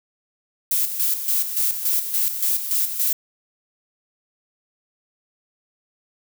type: noise with tremolo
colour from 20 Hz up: violet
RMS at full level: -20 dBFS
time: 0.71-3.13 s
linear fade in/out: 5 ms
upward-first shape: square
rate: 3.5 Hz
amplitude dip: 60%
effects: none